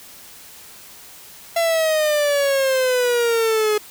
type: exponential sweep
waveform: 45% pulse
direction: down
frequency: 678 to 419.3 Hz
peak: -16 dBFS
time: 1.56-3.78 s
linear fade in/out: 5 ms
effects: white hiss -42 dBFS RMS until 3.9 s